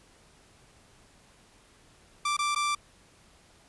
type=tone with dropouts; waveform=sawtooth; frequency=1174.7 Hz; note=D6; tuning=in tune; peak=-22 dBFS; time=2.25-2.75 s; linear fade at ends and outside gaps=5 ms; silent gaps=2.368-2.389 / 2.549-2.559 s; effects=pink hiss -59 dBFS RMS until 3.68 s + resampled to 24000 Hz